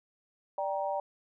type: chord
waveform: sine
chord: G minor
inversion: second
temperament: just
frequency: 588 / 784 / 940.8 Hz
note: D5 / G5 / Bb5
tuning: +2 / 0 / +16 cents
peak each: -33 / -34 / -36 dBFS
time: 0.58-1 s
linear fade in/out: 2 ms
effects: none